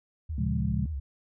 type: tone with vibrato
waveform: sine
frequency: 73.42 Hz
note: D2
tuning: in tune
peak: -30 dBFS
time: 0.29-1 s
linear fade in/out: 10 ms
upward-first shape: sine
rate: 8.5 Hz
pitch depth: 170 cents each way
type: chord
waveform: sine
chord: Bb minor seventh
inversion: none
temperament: equal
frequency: 116.54 / 138.59 / 174.61 / 207.7 Hz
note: Bb2 / Db3 / F3 / Ab3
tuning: 0 / 0 / 0 / 0 cents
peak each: -32 dBFS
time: 0.38-0.86 s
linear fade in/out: 5 ms
effects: none